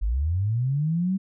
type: linear sweep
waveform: sine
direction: up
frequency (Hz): 45.76 to 196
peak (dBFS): -21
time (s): 0.01-1.18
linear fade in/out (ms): 20
effects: none